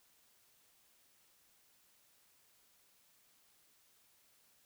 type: silence
effects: white hiss -70 dBFS RMS until 4.65 s